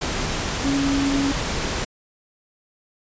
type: tone in noise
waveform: sine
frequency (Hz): 277.2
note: C#4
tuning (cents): 0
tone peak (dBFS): -19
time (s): 0.64-1.32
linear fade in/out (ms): 10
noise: pink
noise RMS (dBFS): -25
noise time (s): 0.01-1.85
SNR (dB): +3
effects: resampled to 16000 Hz